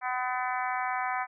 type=harmonic tone; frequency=252.1 Hz; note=B3; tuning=36 cents sharp; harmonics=3 / 4 / 5 / 6 / 7 / 8 / 9; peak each=-32 / -34 / -36 / -38 / -39 / -40 / -41 dBFS; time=0.01-1.27 s; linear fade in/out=50 ms; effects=none